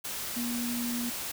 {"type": "tone in noise", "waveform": "sine", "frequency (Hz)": 239.6, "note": "A#3", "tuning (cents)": 48, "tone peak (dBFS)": -31, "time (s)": [0.36, 1.1], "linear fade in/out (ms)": 10, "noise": "white", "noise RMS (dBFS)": -36, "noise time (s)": [0.04, 1.32], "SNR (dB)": 2, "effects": []}